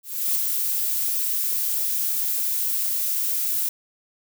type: noise with ADSR envelope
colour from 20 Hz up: violet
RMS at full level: -21 dBFS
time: 0.03-3.69 s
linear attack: 320 ms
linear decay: 15 ms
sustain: -3 dB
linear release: 4 ms
effects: none